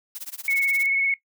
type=noise with tremolo; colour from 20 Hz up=blue; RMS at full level=-33 dBFS; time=0.15-0.86 s; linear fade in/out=0 ms; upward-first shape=sine; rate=17 Hz; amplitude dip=100%
type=tone with vibrato; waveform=sine; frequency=2201 Hz; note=C#7; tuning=13 cents flat; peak=-19 dBFS; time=0.48-1.14 s; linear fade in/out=2 ms; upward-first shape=sine; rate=18 Hz; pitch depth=21 cents each way
effects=noise-tail reverb RT60 0.1 s tail -17 dB re dry